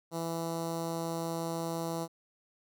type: tone with notch filter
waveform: 10% pulse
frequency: 165.8 Hz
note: E3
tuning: 10 cents sharp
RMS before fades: -35 dBFS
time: 0.11-2.08 s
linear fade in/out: 50 ms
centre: 2400 Hz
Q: 0.8
effects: none